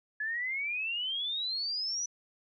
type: exponential sweep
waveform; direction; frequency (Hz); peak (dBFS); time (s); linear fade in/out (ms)
sine; up; 1697 to 5980; -31; 0.2-2.06; 5
effects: none